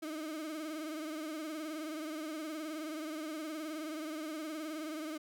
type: tone with vibrato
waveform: 35% pulse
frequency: 311.1 Hz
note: D#4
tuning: in tune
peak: -37 dBFS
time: 0.02-5.18 s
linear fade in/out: 10 ms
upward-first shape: triangle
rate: 19 Hz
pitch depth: 90 cents each way
effects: none